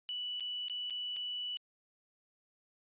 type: tone with dropouts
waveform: sine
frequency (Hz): 2960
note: F#7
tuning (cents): 0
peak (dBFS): -36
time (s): 0.09-1.57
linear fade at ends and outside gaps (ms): 0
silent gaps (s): 0.398-0.406 / 0.683-0.698 / 0.899-0.906 / 1.163-1.167
effects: resampled to 8000 Hz

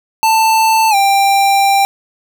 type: tone with pitch glide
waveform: square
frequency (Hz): 887 to 790.2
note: A5 to G5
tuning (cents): +14 to +14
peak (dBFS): -9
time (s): 0.23-1.85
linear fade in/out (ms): 0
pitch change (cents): -200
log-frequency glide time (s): 0.9-0.95
effects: none

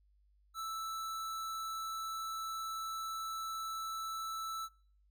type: tone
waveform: square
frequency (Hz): 1318.5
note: E6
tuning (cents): 0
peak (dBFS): -39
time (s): 0.54-4.69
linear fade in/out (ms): 50
effects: noise-tail reverb RT60 0.5 s tail -25 dB re dry + added 50 Hz sine -66 dBFS peak until 5.1 s

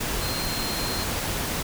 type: tone in noise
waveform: sine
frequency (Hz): 4185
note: C8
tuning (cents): 0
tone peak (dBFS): -32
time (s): 0.21-1.04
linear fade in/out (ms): 10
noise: pink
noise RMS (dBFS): -28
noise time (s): 0-1.63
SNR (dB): -7
effects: none

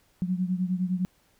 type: beating tone pair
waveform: sine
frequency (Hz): 180.5 / 190.3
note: F#3 / F#3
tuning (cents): -43 / +49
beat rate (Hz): 9.8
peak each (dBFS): -26 / -30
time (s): 0.22-1.05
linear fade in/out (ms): 0
effects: pink hiss -65 dBFS RMS until 1.39 s

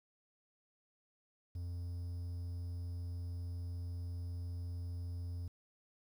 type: tone with quantisation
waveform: triangle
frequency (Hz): 87.31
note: F2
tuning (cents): 0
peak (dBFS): -37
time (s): 1.55-5.48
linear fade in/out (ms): 5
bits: 11
effects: none

